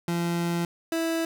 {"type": "tone pair in turn", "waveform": "30% pulse", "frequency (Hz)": [171.2, 328.5], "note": ["F3", "E4"], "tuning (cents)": [-34, -6], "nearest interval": "major seventh", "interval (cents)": 1128, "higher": "second", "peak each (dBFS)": -22, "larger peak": "neither", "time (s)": [[0.08, 0.65], [0.92, 1.25]], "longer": "first", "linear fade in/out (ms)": 2, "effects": []}